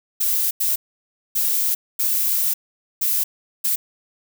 violet noise bursts at uneven times, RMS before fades -20 dBFS, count 6, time 0.2-0.51 / 0.6-0.76 / 1.35-1.75 / 1.99-2.54 / 3.01-3.24 / 3.64-3.76 s, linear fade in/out 10 ms, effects none

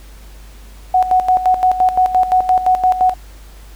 sine tone with tremolo, 740 Hz, F#5, in tune, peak -8 dBFS, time 0.94-3.14 s, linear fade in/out 5 ms, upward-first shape square, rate 5.8 Hz, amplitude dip 70%, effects added 50 Hz sine -35 dBFS peak until 3.75 s + pink hiss -45 dBFS RMS until 3.75 s

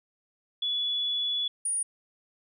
sine tone pair in turn, 3417 / 9573 Hz, G#7 / D9, +49 / +32 cents, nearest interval octave + tritone, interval 1783 cents, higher second, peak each -26 / -26 dBFS, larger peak neither, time 0.62-1.48 / 1.65-1.83 s, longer first, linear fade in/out 5 ms, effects none

